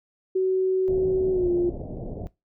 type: tone with pitch glide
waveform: sine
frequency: 375.7 to 350.5 Hz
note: F#4 to F4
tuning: +26 to +6 cents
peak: -19 dBFS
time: 0.35-1.7 s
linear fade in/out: 10 ms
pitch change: -120 cents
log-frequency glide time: 1.31-1.5 s
type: low-pass noise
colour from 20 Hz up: pink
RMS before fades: -34 dBFS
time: 0.88-2.27 s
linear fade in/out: 0 ms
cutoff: 670 Hz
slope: 48 dB/octave
effects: noise-tail reverb RT60 0.2 s tail -19 dB re dry